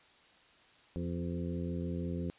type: harmonic tone with a mistuned harmonic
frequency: 85.9 Hz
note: F2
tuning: 28 cents flat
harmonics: 1 / 2 / 3 / 4 / 5 / 6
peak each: -39 / -37 / -41 / -44 / -47 / -47 dBFS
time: 0.96-2.3 s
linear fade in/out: 0 ms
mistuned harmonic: 4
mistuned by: +30 cents
effects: white hiss -62 dBFS RMS until 2.38 s + resampled to 8000 Hz